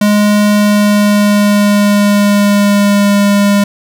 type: tone with pitch glide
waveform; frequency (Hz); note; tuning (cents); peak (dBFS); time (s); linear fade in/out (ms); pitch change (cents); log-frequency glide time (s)
square; 207.7 to 202.4; G#3 to G#3; 0 to -44; -7; 0.01-3.64; 5; -44; 0.44-3.14
effects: none